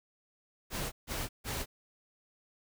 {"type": "noise bursts", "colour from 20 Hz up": "pink", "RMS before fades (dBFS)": -36, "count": 3, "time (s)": [0.7, 1.66], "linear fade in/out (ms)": 50, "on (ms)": 220, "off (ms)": 150, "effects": []}